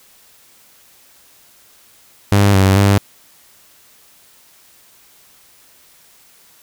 sawtooth tone with pitch steps, 100.8 / 95.9 / 99.9 Hz, G2 / G2 / G2, +49 / -37 / +33 cents, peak -5 dBFS, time 2.32-2.98 s, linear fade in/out 0 ms, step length 220 ms, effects white hiss -49 dBFS RMS until 6.62 s

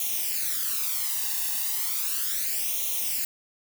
blue noise with flanger, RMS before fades -28 dBFS, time 0-3.25 s, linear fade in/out 2 ms, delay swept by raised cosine 0.31 to 1.1 ms, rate 0.35 Hz, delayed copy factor +0.75, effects none

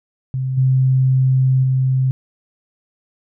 sine tone with level steps, 130.81 Hz, C3, in tune, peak -18 / -11 / -13 dBFS, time 0.34-2.11 s, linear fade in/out 0 ms, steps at 0.57 / 1.63 s, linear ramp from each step 10 ms, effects none

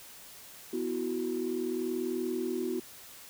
sine chord, B suspended fourth, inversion none, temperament equal, 246.9 / 329.6 / 370 Hz, B3 / E4 / F#4, 0 / 0 / 0 cents, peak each -35 / -35 / -32 dBFS, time 0.73-2.8 s, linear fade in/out 5 ms, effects tanh soft clip ceiling -22 dBFS + white hiss -50 dBFS RMS until 3.29 s

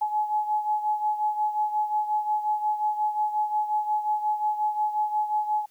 sine beating tone pair, 847 / 852.6 Hz, G#5 / G#5, +34 / +45 cents, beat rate 5.6 Hz, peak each -24 / -30 dBFS, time 0.01-5.66 s, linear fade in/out 10 ms, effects white hiss -64 dBFS RMS until 5.7 s

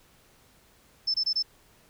sine tone bursts, 5274 Hz, E8, in tune, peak -23 dBFS, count 4, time 1.07-1.427 s, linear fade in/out 10 ms, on 72 ms, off 23 ms, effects pink hiss -60 dBFS RMS until 1.89 s

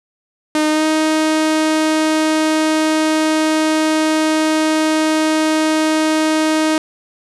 sawtooth tone with pitch glide, 307.2 to 312.9 Hz, D#4 to D#4, -22 to +10 cents, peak -9 dBFS, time 0.55-6.78 s, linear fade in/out 2 ms, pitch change +32 cents, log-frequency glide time 0.69-0.85 s, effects resampled to 24000 Hz + 7-bit

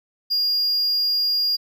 triangle tone, 4830 Hz, D8, 48 cents sharp, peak -17 dBFS, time 0.3-1.57 s, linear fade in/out 20 ms, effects none

